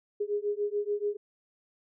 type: beating tone pair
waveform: sine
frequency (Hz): 409.3 / 416.2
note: G#4 / G#4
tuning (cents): -25 / +4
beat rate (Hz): 6.9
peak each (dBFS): -31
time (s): 0.2-1.17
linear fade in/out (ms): 10
effects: none